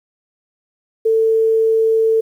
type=tone; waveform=sine; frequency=446.1 Hz; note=A4; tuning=24 cents sharp; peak=-11 dBFS; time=1.05-2.21 s; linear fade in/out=10 ms; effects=8-bit